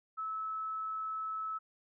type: tone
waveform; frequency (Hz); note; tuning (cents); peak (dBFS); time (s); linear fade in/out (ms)
sine; 1301; E6; -23; -35; 0.17-1.59; 20
effects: none